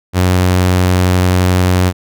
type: tone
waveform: sawtooth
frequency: 91.2 Hz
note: F#2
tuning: 24 cents flat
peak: -5 dBFS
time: 0.13-1.93 s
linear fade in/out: 50 ms
effects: none